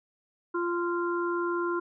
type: harmonic tone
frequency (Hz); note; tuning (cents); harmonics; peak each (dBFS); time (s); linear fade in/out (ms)
346.9; F4; -12; 1 / 3 / 4; -28 / -33 / -34; 0.54-1.8; 10
effects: none